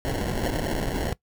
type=noise with sample-and-hold; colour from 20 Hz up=pink; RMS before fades=-27 dBFS; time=0.05-1.13 s; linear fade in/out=0 ms; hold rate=1225 Hz; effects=noise-tail reverb RT60 0.1 s tail -20 dB re dry